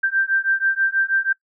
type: beating tone pair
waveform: sine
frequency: 1569 / 1575.2 Hz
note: G6 / G6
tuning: +1 / +8 cents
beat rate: 6.2 Hz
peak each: -20 dBFS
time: 0.03-1.33 s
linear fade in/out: 10 ms
effects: noise-tail reverb RT60 0.1 s tail -21 dB re dry